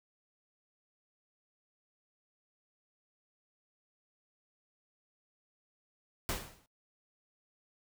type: noise with exponential decay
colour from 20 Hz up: pink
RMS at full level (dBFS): -32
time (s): 6.29-6.66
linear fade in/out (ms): 0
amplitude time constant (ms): 80
effects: noise-tail reverb RT60 0.1 s tail -21 dB re dry